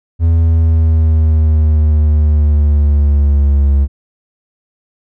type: exponential sweep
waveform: triangle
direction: down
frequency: 83.1 to 69.3 Hz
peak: -5 dBFS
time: 0.19-3.88 s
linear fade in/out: 50 ms
effects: none